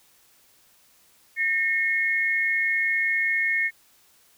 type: tone pair together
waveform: sine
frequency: 1825 / 2170 Hz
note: A#6 / C#7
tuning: -37 / -37 cents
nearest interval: minor third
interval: 300 cents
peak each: -24 / -23 dBFS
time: 1.36-3.71 s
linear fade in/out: 50 ms
effects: white hiss -59 dBFS RMS until 4.37 s